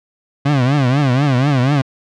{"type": "tone with vibrato", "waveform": "30% pulse", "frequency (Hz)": 135, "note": "C#3", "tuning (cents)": -45, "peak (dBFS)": -9, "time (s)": [0.45, 1.82], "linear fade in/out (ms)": 10, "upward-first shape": "triangle", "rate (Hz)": 4.1, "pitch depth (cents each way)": 200, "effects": ["low-pass 4000 Hz 12 dB/octave"]}